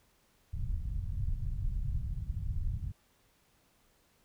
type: low-pass noise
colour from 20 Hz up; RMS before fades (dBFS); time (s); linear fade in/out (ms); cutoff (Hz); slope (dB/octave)
pink; -34; 0.53-2.92; 10; 120; 24
effects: pink hiss -69 dBFS RMS until 4.24 s